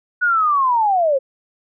sine linear sweep, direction down, 1480 to 515 Hz, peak -13 dBFS, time 0.21-1.19 s, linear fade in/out 20 ms, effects none

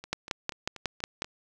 two click trains, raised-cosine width 0.2 ms, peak -11 / -24 dBFS, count 7 / 6, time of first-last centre 0.13-1.221 / 0.04-1.245 s, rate 5.5 / 4.15 Hz, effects none

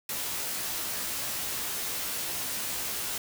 white noise with comb filter, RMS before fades -33 dBFS, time 0.09-3.18 s, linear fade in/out 2 ms, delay 15 ms, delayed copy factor +0.6, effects none

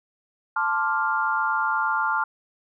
sine chord, D minor seventh, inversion second, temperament equal, 880 / 1046.5 / 1174.7 / 1396.9 Hz, A5 / C6 / D6 / F6, 0 / 0 / 0 / 0 cents, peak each -26 / -29 / -29 / -24 dBFS, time 0.56-2.24 s, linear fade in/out 5 ms, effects none

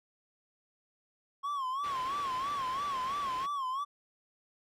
triangle tone with vibrato, 1088 Hz, C#6, 33 cents flat, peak -30 dBFS, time 1.43-3.85 s, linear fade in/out 20 ms, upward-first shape sine, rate 3 Hz, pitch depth 120 cents each way
white low-pass noise, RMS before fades -46 dBFS, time 1.83-3.47 s, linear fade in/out 20 ms, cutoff 2600 Hz, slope 12 dB/octave
effects none

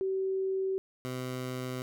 sine / 15% pulse tone pair in turn, 382.4 / 127.61 Hz, G4 / C3, -43 / -43 cents, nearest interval octave + perfect fifth, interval 1900 cents, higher first, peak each -28 dBFS, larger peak neither, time 0.01-0.78 / 1.05-1.82 s, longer neither, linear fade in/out 0 ms, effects none

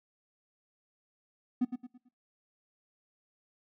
triangle tone with echo, 248.4 Hz, B3, 10 cents sharp, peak -21 dBFS, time 1.61-1.65 s, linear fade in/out 10 ms, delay 110 ms, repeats 4, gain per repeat -9 dB, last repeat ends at 2.09 s, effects noise-tail reverb RT60 0.3 s tail -22 dB re dry + tanh soft clip ceiling -19 dBFS

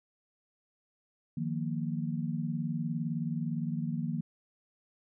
sine chord, Eb suspended second, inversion none, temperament just, 155.56 / 175.01 / 233.3 Hz, Eb3 / F3 / Bb3, 0 / +4 / +2 cents, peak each -34 / -36 / -35 dBFS, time 1.37-4.21 s, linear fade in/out 5 ms, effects none

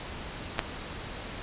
clicks, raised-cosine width 0.3 ms, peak -18 / -8 dBFS, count 2, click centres 0.583 / 0.592 s, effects pink hiss -39 dBFS RMS until 1.42 s + resampled to 8000 Hz

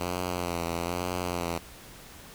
5% pulse tone with vibrato, 87.31 Hz, F2, in tune, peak -18 dBFS, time 0-1.58 s, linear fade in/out 5 ms, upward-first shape sine, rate 1.1 Hz, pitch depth 56 cents each way, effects pink hiss -48 dBFS RMS until 2.34 s

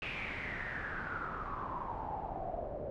pink noise with low-pass filter sweep, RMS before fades -40 dBFS, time 0.02-2.9 s, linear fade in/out 0 ms, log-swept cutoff 2600 to 560 Hz, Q 7.4, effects none

